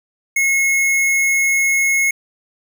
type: tone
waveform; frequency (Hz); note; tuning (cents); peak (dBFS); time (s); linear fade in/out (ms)
square; 2173; C#7; -35; -14; 0.36-2.11; 5
effects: none